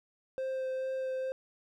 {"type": "tone with vibrato", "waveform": "triangle", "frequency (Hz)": 523.3, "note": "C5", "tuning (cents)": 0, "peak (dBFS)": -30, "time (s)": [0.38, 1.32], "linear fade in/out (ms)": 0, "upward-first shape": "sine", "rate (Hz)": 2.3, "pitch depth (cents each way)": 10, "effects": []}